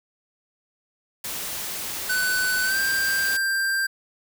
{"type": "noise", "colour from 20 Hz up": "white", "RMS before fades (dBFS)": -31, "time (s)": [1.24, 3.37], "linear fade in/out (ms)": 5}
{"type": "tone with pitch glide", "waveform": "square", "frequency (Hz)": [1502, 1580.3], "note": ["F#6", "G6"], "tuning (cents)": [26, 14], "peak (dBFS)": -22, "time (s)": [2.09, 3.87], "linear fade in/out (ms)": 10, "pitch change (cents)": 88, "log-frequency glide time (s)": [2.63, 2.78]}
{"effects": []}